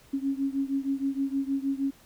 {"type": "beating tone pair", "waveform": "sine", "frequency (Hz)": [271.6, 278], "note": ["C#4", "C#4"], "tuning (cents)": [-35, 5], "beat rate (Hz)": 6.4, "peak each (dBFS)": [-28, -30], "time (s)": [0.13, 1.91], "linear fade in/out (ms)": 10, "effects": ["pink hiss -57 dBFS RMS until 2.05 s"]}